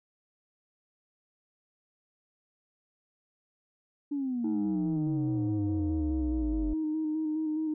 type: exponential sweep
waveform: sine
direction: down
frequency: 293.7 to 45.73 Hz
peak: -28 dBFS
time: 4.11-6.74 s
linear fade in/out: 10 ms
type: tone with vibrato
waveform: sine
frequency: 311.1 Hz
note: D#4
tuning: in tune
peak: -27 dBFS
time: 4.44-7.74 s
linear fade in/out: 5 ms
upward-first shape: square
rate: 4.8 Hz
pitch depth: 22 cents each way
effects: tanh soft clip ceiling -23 dBFS